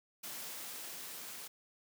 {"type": "noise with level ramp", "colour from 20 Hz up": "white", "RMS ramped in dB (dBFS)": [-44, -47], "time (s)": [0.23, 1.48], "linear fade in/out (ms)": 10, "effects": ["high-pass 150 Hz 12 dB/octave"]}